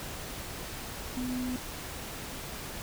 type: tone in noise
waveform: sine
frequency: 251.2 Hz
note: B3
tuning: 30 cents sharp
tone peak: -31 dBFS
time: 1.17-1.56 s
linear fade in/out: 0 ms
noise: pink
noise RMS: -40 dBFS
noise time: 0-2.82 s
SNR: +6 dB
effects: none